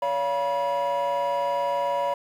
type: tone cluster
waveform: triangle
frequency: 566 / 693 / 970 Hz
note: C#5 / F5 / B5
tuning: +36 / -14 / -31 cents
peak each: -23 / -28 / -23 dBFS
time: 0.02-2.14 s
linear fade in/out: 5 ms
effects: tanh soft clip ceiling -17 dBFS + 9-bit